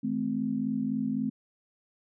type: tone cluster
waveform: sine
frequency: 159 / 215.2 / 259 Hz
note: D#3 / A3 / C4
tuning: +38 / -38 / -17 cents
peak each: -38 / -30 / -30 dBFS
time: 0.03-1.3 s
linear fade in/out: 10 ms
effects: none